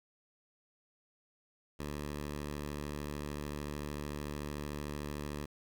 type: tone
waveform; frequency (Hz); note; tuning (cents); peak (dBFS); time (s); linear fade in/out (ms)
10% pulse; 73.42; D2; 0; -30; 1.79-5.46; 10
effects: 11-bit